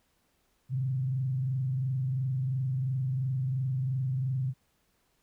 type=tone with frequency modulation; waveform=sine; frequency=130.81 Hz; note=C3; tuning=in tune; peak=-27 dBFS; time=0.69-4.54 s; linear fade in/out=50 ms; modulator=22.9 Hz; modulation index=0.42; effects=pink hiss -72 dBFS RMS until 5.22 s